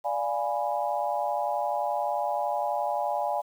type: chord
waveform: sine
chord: D diminished seventh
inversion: none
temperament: equal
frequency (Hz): 587.3 / 698.5 / 830.6 / 987.8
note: D5 / F5 / Ab5 / Cb6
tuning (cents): 0 / 0 / 0 / 0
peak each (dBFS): -31 / -31 / -29 / -35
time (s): 0.04-3.42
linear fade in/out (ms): 20
effects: 9-bit